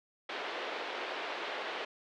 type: band-pass noise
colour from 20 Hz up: pink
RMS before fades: -39 dBFS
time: 0.29-1.85 s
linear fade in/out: 5 ms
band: 390 to 3600 Hz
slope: 24 dB/octave
effects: none